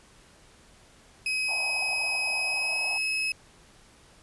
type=tone with pitch glide; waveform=35% pulse; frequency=2539 to 2570 Hz; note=D#7 to E7; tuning=+34 to -45 cents; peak=-24 dBFS; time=1.26-3.32 s; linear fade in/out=2 ms; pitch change=+21 cents; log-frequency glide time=2.4-2.98 s
type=band-pass noise; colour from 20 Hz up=pink; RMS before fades=-41 dBFS; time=1.48-2.98 s; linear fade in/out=5 ms; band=660 to 910 Hz; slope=48 dB/octave
effects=pink hiss -56 dBFS RMS until 4.22 s + resampled to 24000 Hz